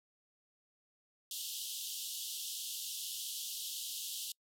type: band-pass noise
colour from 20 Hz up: pink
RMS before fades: -42 dBFS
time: 1.31-4.32 s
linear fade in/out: 2 ms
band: 2900 to 16000 Hz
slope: 96 dB/octave
effects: noise-tail reverb RT60 0.1 s tail -26 dB re dry